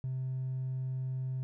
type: tone with hard clipping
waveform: sine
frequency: 130 Hz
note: C3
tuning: 11 cents flat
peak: -33 dBFS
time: 0.04-1.43 s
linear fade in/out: 0 ms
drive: 1 dB
effects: none